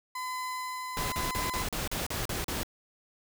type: tone with tremolo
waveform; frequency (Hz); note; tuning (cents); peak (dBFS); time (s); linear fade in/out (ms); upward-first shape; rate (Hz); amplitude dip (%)
35% pulse; 1014; B5; +45; -31; 0.15-1.63; 5; sine; 1; 25
type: noise bursts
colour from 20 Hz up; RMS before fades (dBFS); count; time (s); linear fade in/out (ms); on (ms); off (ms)
pink; -33; 9; 0.97-2.632; 0; 150; 39
effects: none